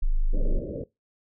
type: tone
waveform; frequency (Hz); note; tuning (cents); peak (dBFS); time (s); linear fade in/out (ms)
sine; 26; G#0; +3; -19; 0.02-0.59; 10
type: low-pass noise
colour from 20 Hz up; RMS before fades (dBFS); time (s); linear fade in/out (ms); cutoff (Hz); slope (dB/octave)
white; -34; 0.33-0.84; 5; 580; 96
effects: noise-tail reverb RT60 0.2 s tail -21 dB re dry